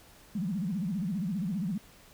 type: tone with vibrato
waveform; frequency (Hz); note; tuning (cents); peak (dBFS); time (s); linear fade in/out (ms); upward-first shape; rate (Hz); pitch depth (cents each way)
sine; 188.4; F#3; +32; -29; 0.35-1.78; 5; sine; 15; 250
effects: pink hiss -56 dBFS RMS until 2.13 s